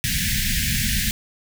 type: band-stop noise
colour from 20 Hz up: pink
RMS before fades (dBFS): -22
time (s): 0.04-1.11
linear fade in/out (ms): 0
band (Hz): 240 to 1600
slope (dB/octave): 96
effects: none